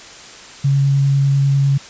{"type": "tone with vibrato", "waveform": "sine", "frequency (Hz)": 138.59, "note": "C#3", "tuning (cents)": 0, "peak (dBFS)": -11, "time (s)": [0.64, 1.78], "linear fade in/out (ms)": 10, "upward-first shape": "triangle", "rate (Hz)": 10, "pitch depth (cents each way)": 10, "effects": ["white hiss -37 dBFS RMS until 1.89 s", "resampled to 16000 Hz"]}